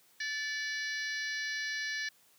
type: harmonic tone with a mistuned harmonic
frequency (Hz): 582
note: D5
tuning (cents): -16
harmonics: 3 / 4 / 5 / 6 / 7 / 8 / 9 / 10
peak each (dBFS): -35 / -44 / -49 / -50 / -43 / -47 / -47 / -48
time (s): 0.2-2.09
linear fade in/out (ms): 5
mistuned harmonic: 4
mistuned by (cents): -28
effects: white hiss -65 dBFS RMS until 2.38 s + high-pass 100 Hz 12 dB/octave